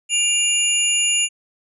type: tone cluster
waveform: sine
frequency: 2395 / 2805 / 6950 / 10030 Hz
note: D7 / F7 / A8 / D#9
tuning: +33 / +7 / -22 / +13 cents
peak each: -27 / -19 / -19 / -27 dBFS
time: 0.09-1.29 s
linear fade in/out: 50 ms
effects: none

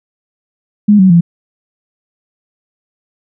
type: tone with pitch steps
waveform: sine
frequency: 207.7 / 188.27 / 170.67 Hz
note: G#3 / F#3 / F3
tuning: 0 / +30 / -40 cents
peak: -3 dBFS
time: 0.88-1.21 s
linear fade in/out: 10 ms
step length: 110 ms
effects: none

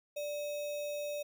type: tone with sample-and-hold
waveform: sine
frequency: 587.3 Hz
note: D5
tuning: in tune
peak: -35 dBFS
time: 0.16-1.23 s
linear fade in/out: 10 ms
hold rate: 3150 Hz
effects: none

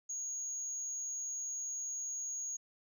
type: tone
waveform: sine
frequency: 6645 Hz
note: G#8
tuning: in tune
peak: -36 dBFS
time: 0.09-2.57 s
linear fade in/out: 10 ms
effects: tanh soft clip ceiling -33 dBFS

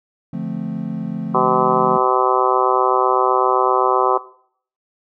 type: chord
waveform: triangle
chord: D minor seventh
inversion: none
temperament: equal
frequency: 146.83 / 174.61 / 220 / 261.6 Hz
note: D3 / F3 / A3 / C4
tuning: 0 / 0 / 0 / 0 cents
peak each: -29 / -24 / -25 / -29 dBFS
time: 0.33-1.98 s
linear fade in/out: 5 ms
type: harmonic tone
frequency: 127.8 Hz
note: C3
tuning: 40 cents flat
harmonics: 3 / 4 / 5 / 6 / 7 / 8 / 9 / 10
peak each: -20 / -23 / -26 / -20 / -25 / -18 / -20 / -24 dBFS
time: 1.34-4.18 s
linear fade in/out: 10 ms
effects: noise-tail reverb RT60 0.6 s tail -19 dB re dry

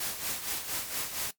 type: noise with tremolo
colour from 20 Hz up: white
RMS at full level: -32 dBFS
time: 0-1.31 s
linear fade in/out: 5 ms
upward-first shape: sine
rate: 4.3 Hz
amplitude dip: 60%
effects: noise-tail reverb RT60 0.1 s tail -17 dB re dry + MP3 96 kbps

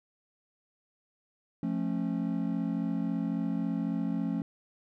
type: chord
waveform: triangle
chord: F augmented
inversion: none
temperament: just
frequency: 174.61 / 218.3 / 272.8 Hz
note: F3 / A3 / C#4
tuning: 0 / -13 / -28 cents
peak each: -31 dBFS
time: 1.63-4.42 s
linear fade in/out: 2 ms
effects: none

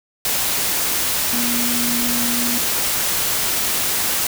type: tone in noise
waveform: sine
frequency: 240 Hz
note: B3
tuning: 49 cents flat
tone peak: -23 dBFS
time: 1.33-2.58 s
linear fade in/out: 2 ms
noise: white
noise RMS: -20 dBFS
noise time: 0.25-4.27 s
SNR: -6 dB
effects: none

